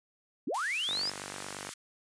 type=linear sweep; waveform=sine; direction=up; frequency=196 to 5170 Hz; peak=-30 dBFS; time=0.47-1.1 s; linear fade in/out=5 ms
type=high-pass noise; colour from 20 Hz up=white; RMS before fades=-42 dBFS; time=0.54-1.74 s; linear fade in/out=5 ms; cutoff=1200 Hz; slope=48 dB/octave
type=click train; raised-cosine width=0.5 ms; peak=-24 dBFS; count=40; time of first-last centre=0.89-1.691 s; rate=48.7 Hz
effects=high-pass 100 Hz 12 dB/octave + resampled to 22050 Hz